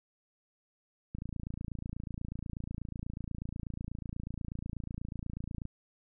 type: click train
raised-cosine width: 5 ms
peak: -26 dBFS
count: 128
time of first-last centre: 1.15-5.654 s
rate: 28.2 Hz
effects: none